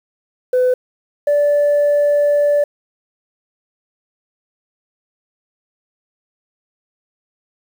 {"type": "tone pair in turn", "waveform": "sine", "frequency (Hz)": [504, 582.1], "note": ["B4", "D5"], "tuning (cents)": [35, -15], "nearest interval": "major second", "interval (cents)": 250, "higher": "second", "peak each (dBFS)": -9, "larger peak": "neither", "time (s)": [[0.53, 0.74], [1.27, 2.64]], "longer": "second", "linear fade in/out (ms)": 5, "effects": ["tanh soft clip ceiling -9 dBFS", "7-bit"]}